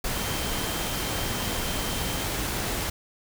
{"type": "tone in noise", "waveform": "sine", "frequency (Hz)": 3136, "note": "G7", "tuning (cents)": 0, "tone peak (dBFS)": -39, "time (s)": [0.15, 2.25], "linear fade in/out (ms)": 5, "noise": "pink", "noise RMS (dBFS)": -29, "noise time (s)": [0.04, 2.9], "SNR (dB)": -13, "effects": []}